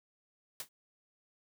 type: noise with exponential decay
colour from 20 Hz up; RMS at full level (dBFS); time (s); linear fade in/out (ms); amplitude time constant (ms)
white; -36; 0.6-0.69; 2; 19
effects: none